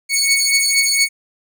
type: beating tone pair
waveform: 15% pulse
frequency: 2217 / 2221.3 Hz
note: C#7 / C#7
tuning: 0 / +3 cents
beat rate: 4.3 Hz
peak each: -10 dBFS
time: 0.09-1.09 s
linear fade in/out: 50 ms
effects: none